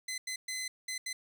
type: tone bursts at uneven times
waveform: 15% pulse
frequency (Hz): 2037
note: C7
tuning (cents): -47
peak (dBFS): -29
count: 5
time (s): 0.08-0.18 / 0.27-0.36 / 0.48-0.68 / 0.88-0.98 / 1.06-1.13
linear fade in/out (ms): 5
effects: none